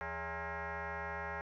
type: tone with frequency modulation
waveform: sine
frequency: 415.3 Hz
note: G#4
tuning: in tune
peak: -37 dBFS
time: 0.01-1.41 s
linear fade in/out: 0 ms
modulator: 246 Hz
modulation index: 6.4
effects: tanh soft clip ceiling -33 dBFS